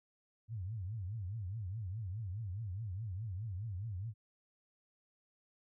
sine tone with vibrato, 101.2 Hz, G#2, 44 cents flat, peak -38 dBFS, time 0.48-4.14 s, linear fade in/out 50 ms, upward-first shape triangle, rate 4.8 Hz, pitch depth 290 cents each way, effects none

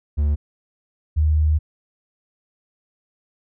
triangle / sine tone pair in turn, 73.42 / 76.91 Hz, D2 / D#2, 0 / -20 cents, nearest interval minor second, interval 80 cents, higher second, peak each -14 / -14 dBFS, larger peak neither, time 0.17-0.36 / 1.16-1.59 s, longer second, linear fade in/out 20 ms, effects none

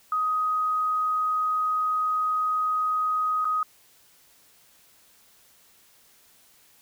sine tone with dropouts, 1254 Hz, D#6, 13 cents sharp, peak -22 dBFS, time 0.12-3.63 s, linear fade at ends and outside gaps 2 ms, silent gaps 3.446-3.452 s, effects white hiss -58 dBFS RMS until 6.81 s

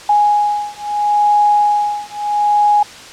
sine beating tone pair, 830 / 830.75 Hz, G#5 / G#5, -1 / 0 cents, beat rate 0.75 Hz, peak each -14 dBFS, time 0.09-2.83 s, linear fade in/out 5 ms, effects white hiss -34 dBFS RMS until 3.12 s + low-pass 6000 Hz 12 dB/octave

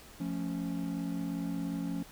triangle chord, F augmented, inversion none, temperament equal, 174.61 / 220 / 277.2 Hz, F3 / A3 / C#4, 0 / 0 / 0 cents, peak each -34 / -38 / -34 dBFS, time 0.2-2.03 s, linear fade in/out 5 ms, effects pink hiss -53 dBFS RMS until 2.11 s

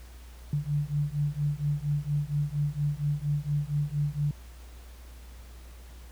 sine beating tone pair, 144.3 / 148.6 Hz, D3 / D3, -30 / +21 cents, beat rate 4.3 Hz, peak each -29 dBFS, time 0.53-4.31 s, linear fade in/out 2 ms, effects added 60 Hz sine -44 dBFS peak until 6.11 s + pink hiss -55 dBFS RMS until 6.11 s

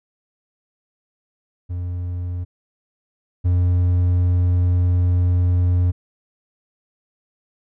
triangle tone pair in turn, 88.7 / 89.06 Hz, F2 / F2, +27 / +34 cents, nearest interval unison, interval 7 cents, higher second, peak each -21 / -12 dBFS, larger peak second, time 1.69-2.45 / 3.44-5.92 s, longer second, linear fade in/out 20 ms, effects none

